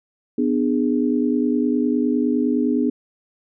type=chord; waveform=sine; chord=G# diminished; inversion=first; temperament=just; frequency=249.2 / 299 / 415.3 Hz; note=B3 / D4 / G#4; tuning=+16 / +31 / 0 cents; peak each=-19 / -21 / -25 dBFS; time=0.38-2.9 s; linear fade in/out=5 ms; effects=none